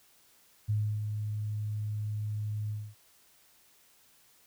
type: tone with ADSR envelope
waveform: sine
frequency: 105.9 Hz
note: G#2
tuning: 34 cents sharp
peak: -25 dBFS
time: 0.68-2.95 s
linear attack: 20 ms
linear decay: 300 ms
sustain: -6 dB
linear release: 250 ms
effects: white hiss -63 dBFS RMS until 4.46 s